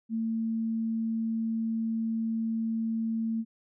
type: tone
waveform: sine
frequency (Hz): 225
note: A3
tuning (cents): +39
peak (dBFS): -27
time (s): 0.09-3.45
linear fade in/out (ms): 50
effects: none